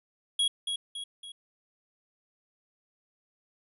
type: tone with echo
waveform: square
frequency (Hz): 3316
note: G#7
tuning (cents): -3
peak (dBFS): -24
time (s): 0.39-0.48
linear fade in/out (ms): 5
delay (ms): 280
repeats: 3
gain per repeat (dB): -6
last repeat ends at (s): 1.32
effects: resampled to 32000 Hz